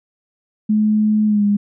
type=tone with pitch glide; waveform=sine; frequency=213.5 to 204.4 Hz; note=G#3 to G#3; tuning=+48 to -27 cents; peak=-12 dBFS; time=0.69-1.57 s; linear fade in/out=10 ms; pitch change=-75 cents; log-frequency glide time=1.26-1.44 s; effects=none